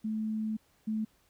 sine tone pair in turn, 217.5 / 217.5 Hz, A3 / A3, -20 / -20 cents, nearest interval unison, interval 0 cents, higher neither, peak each -30 / -29 dBFS, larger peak second, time 0.04-0.57 / 0.87-1.05 s, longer first, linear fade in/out 10 ms, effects pink hiss -68 dBFS RMS until 1.29 s

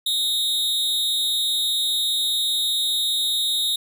45% pulse tone with amplitude modulation, 3729 Hz, A#7, in tune, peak -17 dBFS, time 0.06-3.76 s, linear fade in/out 5 ms, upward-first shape sine, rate 293 Hz, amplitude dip 70%, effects none

